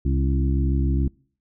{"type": "harmonic tone with a mistuned harmonic", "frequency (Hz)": 67.2, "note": "C2", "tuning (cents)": 47, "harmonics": [1, 2, 3, 4, 5], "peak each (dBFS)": [-20, -25, -31, -29, -32], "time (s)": [0.05, 1.08], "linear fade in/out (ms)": 5, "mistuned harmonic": 4, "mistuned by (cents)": 27, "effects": ["noise-tail reverb RT60 0.5 s tail -25 dB re dry"]}